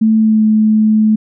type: tone with pitch glide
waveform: sine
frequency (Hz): 220 to 216.2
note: A3 to A3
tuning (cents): 0 to -30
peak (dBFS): -7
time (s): 0.01-1.16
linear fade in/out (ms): 10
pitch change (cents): -30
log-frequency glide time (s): 0.17-0.44
effects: none